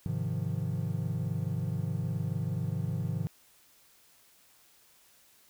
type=chord; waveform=triangle; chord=F minor seventh; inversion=first; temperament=equal; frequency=103.83 / 130.81 / 155.56 / 174.61 Hz; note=Ab2 / C3 / Eb3 / F3; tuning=0 / 0 / 0 / 0 cents; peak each=-33 / -33 / -33 / -35 dBFS; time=0.06-3.27 s; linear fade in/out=0 ms; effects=white hiss -62 dBFS RMS until 5.49 s